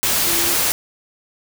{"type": "tone in noise", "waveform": "sine", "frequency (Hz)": 339, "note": "E4", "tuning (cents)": 49, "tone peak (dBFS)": -28, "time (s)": [0.27, 0.54], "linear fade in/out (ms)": 0, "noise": "white", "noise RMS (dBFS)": -18, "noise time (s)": [0.03, 0.72], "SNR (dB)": -13, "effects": []}